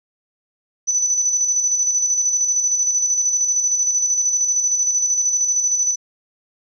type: tone with tremolo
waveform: sine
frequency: 5990 Hz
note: F#8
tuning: 20 cents sharp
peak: -14 dBFS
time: 0.87-5.96 s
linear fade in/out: 20 ms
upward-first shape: square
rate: 13 Hz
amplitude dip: 40%
effects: none

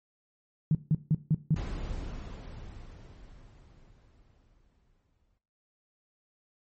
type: tone bursts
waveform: sine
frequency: 154.7 Hz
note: D#3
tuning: 10 cents flat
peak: -20 dBFS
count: 5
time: 0.71-1.545 s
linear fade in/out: 2 ms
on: 39 ms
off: 160 ms
type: noise with exponential decay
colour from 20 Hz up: brown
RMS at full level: -33 dBFS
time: 1.56-5.38 s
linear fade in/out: 2 ms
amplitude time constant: 830 ms
effects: noise-tail reverb RT60 0.5 s tail -17 dB re dry + MP3 32 kbps

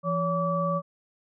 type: tone cluster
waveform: sine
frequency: 169.4 / 565 / 1153 Hz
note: E3 / C#5 / D6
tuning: +48 / +33 / -32 cents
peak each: -28 dBFS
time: 0.03-0.82 s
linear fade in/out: 50 ms
effects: none

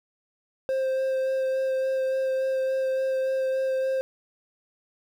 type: tone with vibrato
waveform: triangle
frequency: 527 Hz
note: C5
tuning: 12 cents sharp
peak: -21 dBFS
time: 0.69-4.01 s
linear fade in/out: 0 ms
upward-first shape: sine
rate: 3.5 Hz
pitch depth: 9 cents each way
effects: 9-bit

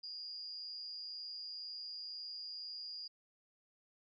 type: tone with amplitude modulation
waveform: sine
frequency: 4839 Hz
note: D#8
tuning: 49 cents flat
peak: -40 dBFS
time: 0.03-3.08 s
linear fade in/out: 10 ms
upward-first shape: sine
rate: 160 Hz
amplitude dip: 75%
effects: none

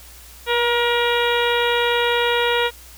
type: harmonic tone with a mistuned harmonic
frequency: 474.9 Hz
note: A#4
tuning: 32 cents sharp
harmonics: 1 / 2 / 3 / 4 / 5 / 6 / 7 / 8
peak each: -20 / -23 / -25 / -26 / -27 / -28 / -28 / -29 dBFS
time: 0.46-2.71 s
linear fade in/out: 50 ms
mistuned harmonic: 1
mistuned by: +15 cents
effects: added 60 Hz sine -44 dBFS peak until 2.97 s + white hiss -44 dBFS RMS until 2.97 s

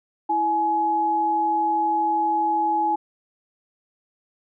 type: tone pair together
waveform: sine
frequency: 329.6 / 843.6 Hz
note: E4 / G#5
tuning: 0 / +27 cents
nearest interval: octave + major third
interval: 1627 cents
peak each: -28 / -19 dBFS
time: 0.29-2.96 s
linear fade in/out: 10 ms
effects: none

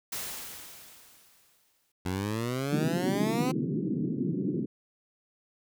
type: noise with exponential decay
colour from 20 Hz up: white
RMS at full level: -34 dBFS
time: 0.12-1.92 s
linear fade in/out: 5 ms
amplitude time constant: 390 ms
type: exponential sweep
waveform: 15% pulse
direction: up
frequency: 88.5 to 261.6 Hz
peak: -23 dBFS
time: 2.05-3.52 s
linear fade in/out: 10 ms
type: band-pass noise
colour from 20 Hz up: pink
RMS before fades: -30 dBFS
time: 2.72-4.66 s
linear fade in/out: 10 ms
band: 140 to 370 Hz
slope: 48 dB/octave
effects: none

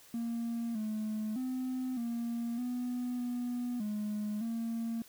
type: tone with pitch steps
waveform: triangle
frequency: 232.6 / 215.4 / 256.3 / 234.4 / 246.8 / 244.2 / 210.1 / 229.1 Hz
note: A#3 / A3 / C4 / A#3 / B3 / B3 / G#3 / A#3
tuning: -4 / -37 / -36 / +10 / -1 / -19 / +20 / -30 cents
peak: -30 dBFS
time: 0.14-5.02 s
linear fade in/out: 2 ms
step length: 610 ms
effects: tanh soft clip ceiling -28 dBFS + white hiss -58 dBFS RMS until 5.08 s

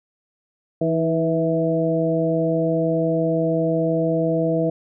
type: harmonic tone with a mistuned harmonic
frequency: 163.7 Hz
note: E3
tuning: 12 cents flat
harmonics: 1 / 2 / 3 / 4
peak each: -23 / -23 / -23 / -23 dBFS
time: 0.81-4.7 s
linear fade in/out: 5 ms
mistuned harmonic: 2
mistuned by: -31 cents
effects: none

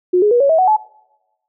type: tone with pitch steps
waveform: sine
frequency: 361.5 / 417.7 / 482.5 / 557.5 / 644.1 / 744.2 / 859.8 Hz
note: F#4 / G#4 / B4 / C#5 / E5 / F#5 / A5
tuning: -40 / +10 / -40 / +10 / -40 / +10 / -40 cents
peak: -9 dBFS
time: 0.13-0.767 s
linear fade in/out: 10 ms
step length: 91 ms
effects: noise-tail reverb RT60 1.0 s tail -25 dB re dry

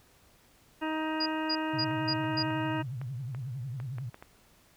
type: harmonic tone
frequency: 313.7 Hz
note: D#4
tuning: 14 cents sharp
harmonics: 1 / 2 / 3 / 4 / 5 / 6 / 8 / 9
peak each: -32 / -39 / -36 / -43 / -41 / -43 / -46 / -45 dBFS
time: 0.81-2.83 s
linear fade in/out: 20 ms
type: tone bursts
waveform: sine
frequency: 4881 Hz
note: D#8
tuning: 34 cents flat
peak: -28 dBFS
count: 5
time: 1.2-2.43 s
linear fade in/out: 10 ms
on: 62 ms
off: 230 ms
type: tone with vibrato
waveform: sine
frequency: 127.9 Hz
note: C3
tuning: 39 cents flat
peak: -34 dBFS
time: 1.73-4.1 s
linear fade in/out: 10 ms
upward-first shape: triangle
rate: 11 Hz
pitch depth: 230 cents each way
type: clicks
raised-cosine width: 0.5 ms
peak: -30 dBFS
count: 9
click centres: 1.911 / 2.242 / 2.506 / 3.015 / 3.348 / 3.801 / 3.984 / 4.144 / 4.225 s
effects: pink hiss -62 dBFS RMS until 4.76 s

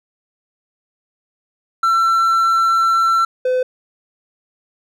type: tone pair in turn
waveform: triangle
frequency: 1346 / 508.3 Hz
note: E6 / B4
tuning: +36 / +50 cents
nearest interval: octave + perfect fourth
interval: 1686 cents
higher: first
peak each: -10 / -12 dBFS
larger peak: first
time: 1.83-3.25 / 3.45-3.63 s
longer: first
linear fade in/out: 5 ms
effects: none

